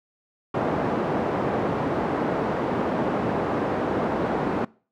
pink band-pass noise, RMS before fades -25 dBFS, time 0.54-4.65 s, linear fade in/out 5 ms, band 200 to 920 Hz, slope 12 dB/octave, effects noise-tail reverb RT60 0.4 s tail -23 dB re dry

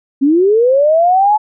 sine linear sweep, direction up, 261.6 to 866 Hz, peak -7 dBFS, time 0.21-1.38 s, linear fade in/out 20 ms, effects none

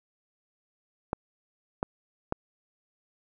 clicks, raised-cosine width 1 ms, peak -13 dBFS, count 3, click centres 1.131 / 1.829 / 2.324 s, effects none

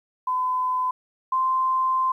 sine tone pair in turn, 1014 / 1040.7 Hz, B5 / C6, +45 / -10 cents, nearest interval unison, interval 45 cents, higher second, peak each -21 / -19 dBFS, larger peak second, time 0.27-0.91 / 1.32-2.12 s, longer second, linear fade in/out 5 ms, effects 10-bit

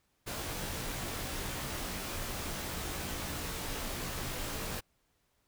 pink noise with comb filter, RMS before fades -38 dBFS, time 0.26-4.81 s, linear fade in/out 20 ms, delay 19 ms, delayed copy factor -0.7, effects pink hiss -75 dBFS RMS until 5.47 s

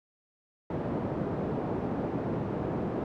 pink band-pass noise, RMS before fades -32 dBFS, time 0.7-3.04 s, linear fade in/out 2 ms, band 140 to 600 Hz, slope 12 dB/octave, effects none

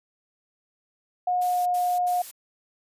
sine tone with pitch glide, 722 to 717 Hz, F#5 to F5, -43 to +45 cents, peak -21 dBFS, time 1.27-2.22 s, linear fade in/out 5 ms, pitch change -12 cents, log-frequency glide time 1.45-1.62 s
blue noise bursts, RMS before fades -39 dBFS, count 3, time 1.41-2.314 s, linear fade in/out 10 ms, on 250 ms, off 77 ms
effects resampled to 32000 Hz

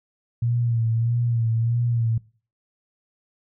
sine tone with vibrato, 116.54 Hz, A#2, in tune, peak -19 dBFS, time 0.42-2.18 s, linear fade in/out 5 ms, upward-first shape sine, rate 1.6 Hz, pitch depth 50 cents each way, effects noise-tail reverb RT60 0.4 s tail -22 dB re dry

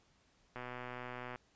click train, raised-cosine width 0.5 ms, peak -29 dBFS, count 100, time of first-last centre 0.56-1.358 s, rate 124 Hz, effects pink hiss -71 dBFS RMS until 1.55 s + resampled to 16000 Hz

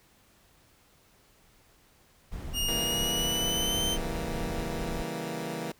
brown noise, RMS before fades -36 dBFS, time 2.31-5.04 s, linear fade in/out 20 ms
sawtooth tone with pitch glide, 2850 to 3090 Hz, F7 to G7, +34 to -26 cents, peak -25 dBFS, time 2.53-3.98 s, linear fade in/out 50 ms, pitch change +140 cents, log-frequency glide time 2.81-3.83 s
15% pulse chord, C# diminished seventh, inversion none, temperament equal, 138.59 / 164.81 / 196 / 233.1 Hz, C#3 / E3 / G3 / Bb3, 0 / 0 / 0 / 0 cents, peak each -36 / -30 / -35 / -31 dBFS, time 2.68-5.72 s, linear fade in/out 5 ms
effects pink hiss -62 dBFS RMS until 5.79 s

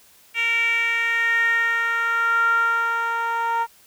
10% pulse tone with band-pass filter sweep, 462.3 Hz, A#4, 14 cents flat, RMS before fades -21 dBFS, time 0.34-3.67 s, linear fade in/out 50 ms, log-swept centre 2500 to 1000 Hz, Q 6.5, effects white hiss -53 dBFS RMS until 3.86 s

